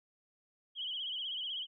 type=tone with vibrato; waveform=sine; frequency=3112 Hz; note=G7; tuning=13 cents flat; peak=-36 dBFS; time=0.75-1.67 s; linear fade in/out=50 ms; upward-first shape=sine; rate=16 Hz; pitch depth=97 cents each way; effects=none